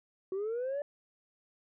sine linear sweep, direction up, 370 to 587.3 Hz, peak -30 dBFS, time 0.32-0.82 s, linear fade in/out 2 ms, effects tanh soft clip ceiling -30 dBFS

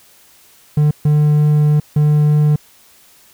triangle tone bursts at uneven times, 149.7 Hz, D3, 33 cents sharp, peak -7 dBFS, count 3, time 0.77-0.91 / 1.05-1.8 / 1.96-2.56 s, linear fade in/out 5 ms, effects white hiss -48 dBFS RMS until 3.33 s

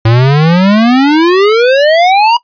square exponential sweep, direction up, 110 to 967 Hz, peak -5 dBFS, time 0.05-2.37 s, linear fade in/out 5 ms, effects noise-tail reverb RT60 0.1 s tail -20 dB re dry + resampled to 11025 Hz

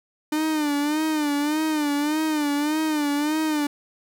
45% pulse tone with vibrato, 300.7 Hz, D4, 41 cents sharp, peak -21 dBFS, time 0.32-3.67 s, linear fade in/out 5 ms, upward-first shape sine, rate 1.7 Hz, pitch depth 81 cents each way, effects none

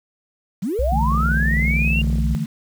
sine linear sweep, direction up, 160 to 2819 Hz, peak -20 dBFS, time 0.62-2.02 s, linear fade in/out 10 ms
sine tone with vibrato, 62 Hz, B1, 7 cents sharp, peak -18 dBFS, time 0.79-2.35 s, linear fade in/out 0 ms, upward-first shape triangle, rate 2.7 Hz, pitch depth 24 cents each way
sine chord, D suspended second, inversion none, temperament equal, 146.83 / 164.81 / 220 Hz, D3 / E3 / A3, 0 / 0 / 0 cents, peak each -25 dBFS, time 0.92-2.46 s, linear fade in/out 5 ms
click train, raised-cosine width 2 ms, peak -24 dBFS, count 39, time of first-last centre 1.12-2.184 s, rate 35.7 Hz
effects 7-bit

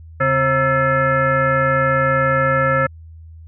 sine tone with frequency modulation, 932.3 Hz, A#5, in tune, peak -13 dBFS, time 0.2-2.87 s, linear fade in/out 10 ms, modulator 397 Hz, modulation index 2.2, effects added 81 Hz sine -36 dBFS peak until 3.47 s

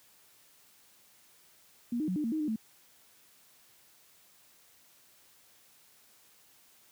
sine tone with pitch steps, 238.3 / 307.5 / 184.5 / 301.1 / 228.3 / 313 / 302.6 / 220.4 Hz, A#3 / D#4 / F#3 / D4 / A#3 / D#4 / D#4 / A3, +38 / -20 / -5 / +43 / -36 / +10 / -48 / +3 cents, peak -29 dBFS, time 1.92-2.56 s, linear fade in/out 5 ms, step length 80 ms, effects white hiss -62 dBFS RMS until 6.91 s + high-pass 60 Hz 12 dB/octave

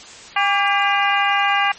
harmonic tone with a mistuned harmonic, 402.4 Hz, G4, 45 cents sharp, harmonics 2 / 3 / 4 / 5 / 6 / 7, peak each -19 / -21 / -22 / -23 / -24 / -24 dBFS, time 0.36-1.72 s, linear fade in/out 5 ms, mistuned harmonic 3, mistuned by -62 cents, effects white hiss -39 dBFS RMS until 1.78 s + MP3 32 kbps

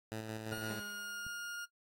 10% pulse tone with tremolo, 110 Hz, A2, in tune, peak -31 dBFS, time 0.12-0.8 s, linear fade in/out 0 ms, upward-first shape square, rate 5.9 Hz, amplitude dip 35%
40% pulse tone with pitch glide, 1435 to 1419.3 Hz, F6 to F6, +47 to +28 cents, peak -40 dBFS, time 0.51-1.66 s, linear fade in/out 20 ms, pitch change -19 cents, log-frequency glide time 0.75-1.19 s
clicks, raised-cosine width 5 ms, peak -45 / -40 dBFS, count 2, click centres 0.579 / 1.266 s
sawtooth tone with exponential decay, 205.3 Hz, G#3, 20 cents flat, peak -40 dBFS, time 0.7-1.58 s, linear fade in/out 0 ms, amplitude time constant 190 ms
effects noise-tail reverb RT60 0.1 s tail -18 dB re dry + AAC 48 kbps

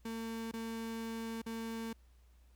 35% pulse tone with dropouts, 226.5 Hz, A#3, 50 cents flat, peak -37 dBFS, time 0.05-1.93 s, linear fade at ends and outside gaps 5 ms, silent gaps 0.514-0.536 / 1.418-1.462 s, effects added 60 Hz sine -60 dBFS peak until 2.55 s + pink hiss -74 dBFS RMS until 2.55 s

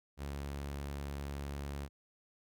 sawtooth tone, 70.6 Hz, C#2, 32 cents sharp, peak -35 dBFS, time 0.17-1.89 s, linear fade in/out 50 ms, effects none

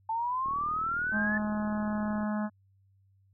sine exponential sweep, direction up, 881 to 1753 Hz, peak -28 dBFS, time 0.09-1.38 s, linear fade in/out 5 ms
click train, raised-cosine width 3 ms, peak -34 dBFS, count 71, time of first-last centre 0.46-2.232 s, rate 39.5 Hz
harmonic tone, 211.3 Hz, G#3, 30 cents sharp, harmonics 1 / 3 / 4 / 5 / 6 / 7 / 8, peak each -29 / -39 / -41 / -43 / -45 / -46 / -47 dBFS, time 1.11-2.5 s, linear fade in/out 50 ms
effects added 97 Hz sine -62 dBFS peak until 3.33 s

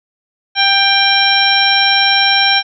harmonic tone, 790 Hz, G5, 13 cents sharp, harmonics 1 / 2 / 3 / 4 / 5 / 7, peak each -16 / -16 / -16 / -16 / -16 / -16 dBFS, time 0.55-2.63 s, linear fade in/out 50 ms, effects none

